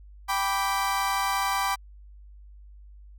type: chord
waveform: 35% pulse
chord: G major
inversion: none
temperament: equal with one note detuned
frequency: 784 / 987.8 / 1170.6 Hz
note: G5 / B5 / D6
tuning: 0 / 0 / -6 cents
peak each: -27 dBFS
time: 0.28-1.76 s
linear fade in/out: 20 ms
effects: added 50 Hz sine -45 dBFS peak until 3.18 s